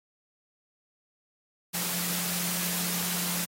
sine tone in noise, 176.3 Hz, F3, 17 cents sharp, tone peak -37 dBFS, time 1.73-3.46 s, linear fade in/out 20 ms, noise white, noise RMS -31 dBFS, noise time 1.73-3.46 s, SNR -9 dB, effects high-pass 100 Hz 12 dB/octave + AAC 48 kbps

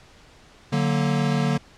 square chord, D augmented, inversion none, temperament equal, 146.83 / 185 / 233.1 Hz, D3 / F#3 / A#3, 0 / 0 / 0 cents, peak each -23 / -27 / -26 dBFS, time 0.72-1.58 s, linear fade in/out 10 ms, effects pink hiss -51 dBFS RMS until 1.77 s + low-pass 6000 Hz 12 dB/octave

